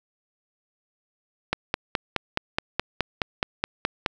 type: click train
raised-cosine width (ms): 0.3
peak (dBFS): -6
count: 13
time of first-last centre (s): 1.53-4.062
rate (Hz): 4.74
effects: none